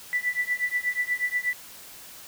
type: tone with tremolo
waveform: sine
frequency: 1975.5 Hz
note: B6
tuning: in tune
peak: -20 dBFS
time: 0.13-1.53 s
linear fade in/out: 0 ms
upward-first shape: triangle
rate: 8.3 Hz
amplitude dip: 100%
effects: white hiss -45 dBFS RMS until 2.27 s